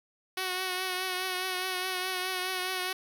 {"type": "tone with vibrato", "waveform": "5% pulse", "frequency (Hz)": 370, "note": "F#4", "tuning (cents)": 0, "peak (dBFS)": -19, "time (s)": [0.37, 2.93], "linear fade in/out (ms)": 5, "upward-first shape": "triangle", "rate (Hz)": 4.8, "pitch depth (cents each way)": 35, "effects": []}